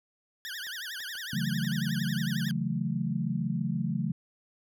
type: tone with vibrato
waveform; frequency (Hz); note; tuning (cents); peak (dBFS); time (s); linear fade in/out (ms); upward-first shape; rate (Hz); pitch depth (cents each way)
20% pulse; 1661.2; G#6; 0; -31; 0.45-2.51; 0; triangle; 11; 260
type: clicks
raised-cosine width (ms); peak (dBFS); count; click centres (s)
0.3; -35; 7; 0.668 / 1.004 / 1.153 / 1.648 / 1.72 / 1.89 / 2.484
type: chord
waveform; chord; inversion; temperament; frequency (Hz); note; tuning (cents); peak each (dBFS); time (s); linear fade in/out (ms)
sine; F# minor seventh; second; equal; 138.59 / 164.81 / 185 / 220; C#3 / E3 / F#3 / A3; 0 / 0 / 0 / 0; -33; 1.33-4.12; 5
effects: none